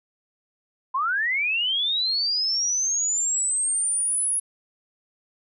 sine linear sweep, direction up, 1001 to 10548 Hz, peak -21 dBFS, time 0.94-4.4 s, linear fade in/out 10 ms, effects none

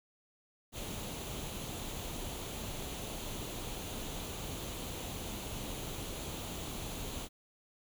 pink noise with comb filter, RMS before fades -41 dBFS, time 0.72-7.29 s, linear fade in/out 50 ms, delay 0.29 ms, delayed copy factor +0.5, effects none

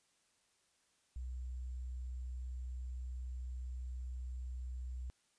sine tone with sample-and-hold, 62.6 Hz, B1, 24 cents sharp, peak -40 dBFS, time 1.16-5.1 s, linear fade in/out 0 ms, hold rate 7350 Hz, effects white hiss -75 dBFS RMS until 5.38 s + resampled to 22050 Hz

